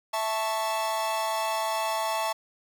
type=chord; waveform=45% pulse; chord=A major; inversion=second; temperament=equal; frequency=659.3 / 880 / 1108.7 Hz; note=E5 / A5 / C#6; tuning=0 / 0 / 0 cents; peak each=-31 / -29 / -33 dBFS; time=0.13-2.33 s; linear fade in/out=10 ms; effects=none